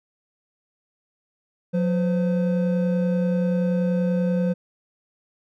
triangle tone pair together, 180.6 / 511.4 Hz, F#3 / C5, -42 / -40 cents, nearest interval octave + tritone, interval 1802 cents, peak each -18 / -24 dBFS, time 1.73-4.54 s, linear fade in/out 20 ms, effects none

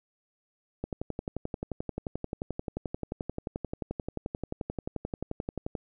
click train, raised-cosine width 2 ms, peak -19 dBFS, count 57, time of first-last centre 0.84-5.752 s, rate 11.4 Hz, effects none

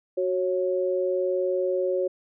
sine tone pair together, 370 / 549.4 Hz, F#4 / C#5, 0 / -16 cents, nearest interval perfect fifth, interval 684 cents, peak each -25 dBFS, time 0.17-2.08 s, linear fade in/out 10 ms, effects none

